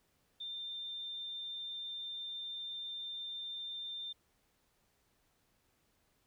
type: tone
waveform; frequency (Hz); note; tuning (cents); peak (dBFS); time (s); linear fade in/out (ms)
sine; 3593; A7; +36; -40; 0.4-4.13; 10
effects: pink hiss -75 dBFS RMS until 6.26 s